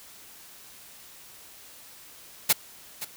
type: noise with echo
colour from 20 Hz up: white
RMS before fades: -19 dBFS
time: 2.49-2.53 s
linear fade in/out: 10 ms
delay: 520 ms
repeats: 1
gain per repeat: -14 dB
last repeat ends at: 3.05 s
effects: white hiss -49 dBFS RMS until 3.16 s